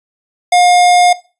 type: tone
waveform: square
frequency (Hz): 713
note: F5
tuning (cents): +36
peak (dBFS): -7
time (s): 0.52-1.13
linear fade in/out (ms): 5
effects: noise-tail reverb RT60 0.3 s tail -17 dB re dry + resampled to 24000 Hz